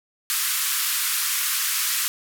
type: band-pass noise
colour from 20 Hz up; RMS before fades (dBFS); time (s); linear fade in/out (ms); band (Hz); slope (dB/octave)
white; -24; 0.3-2.08; 0; 1100 to 16000; 48
effects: none